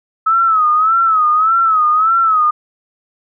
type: tone with vibrato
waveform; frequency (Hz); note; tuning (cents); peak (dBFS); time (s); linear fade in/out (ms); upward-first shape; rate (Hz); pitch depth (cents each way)
sine; 1287; E6; -42; -9; 0.26-2.51; 10; sine; 1.7; 94
effects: none